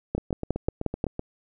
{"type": "two click trains", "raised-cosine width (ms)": 2, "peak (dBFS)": [-16, -11], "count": [9, 6], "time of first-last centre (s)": [[0.18, 1.194], [0.15, 1.041]], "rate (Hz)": [7.89, 5.61], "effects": []}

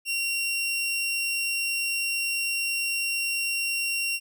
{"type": "tone", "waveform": "sawtooth", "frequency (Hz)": 2749, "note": "F7", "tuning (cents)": -28, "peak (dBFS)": -22, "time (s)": [0.05, 4.2], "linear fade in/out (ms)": 50, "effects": []}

